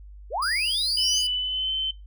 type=linear sweep; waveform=sine; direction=up; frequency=370 to 6630 Hz; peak=-24 dBFS; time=0.3-1.23 s; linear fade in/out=50 ms
type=tone; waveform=35% pulse; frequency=4888 Hz; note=D#8; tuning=32 cents flat; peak=-26 dBFS; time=0.42-1.27 s; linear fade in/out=5 ms
type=tone with pitch glide; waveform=sine; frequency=2984 to 3075 Hz; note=F#7 to G7; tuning=+14 to -34 cents; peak=-24 dBFS; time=0.97-1.91 s; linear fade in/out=5 ms; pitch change=+52 cents; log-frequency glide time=1.34-1.72 s
effects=noise-tail reverb RT60 0.2 s tail -18 dB re dry + added 50 Hz sine -41 dBFS peak until 2.06 s